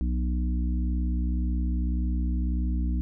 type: harmonic tone with a mistuned harmonic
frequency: 61.74 Hz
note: B1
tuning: in tune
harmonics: 1 / 3 / 4 / 5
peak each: -24 / -34 / -36 / -38 dBFS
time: 0.01-3.01 s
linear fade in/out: 0 ms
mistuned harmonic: 5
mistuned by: -18 cents
effects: none